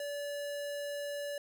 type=tone; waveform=square; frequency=576 Hz; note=D5; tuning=34 cents flat; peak=-37 dBFS; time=0-1.38 s; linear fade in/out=2 ms; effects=none